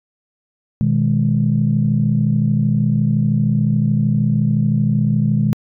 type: chord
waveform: sine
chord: G# minor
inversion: first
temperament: equal with one note detuned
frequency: 122.05 / 155.56 / 207.7 Hz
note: B2 / D#3 / G#3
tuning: -20 / 0 / 0 cents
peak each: -17 dBFS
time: 0.81-5.53 s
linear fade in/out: 0 ms
effects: tanh soft clip ceiling -4 dBFS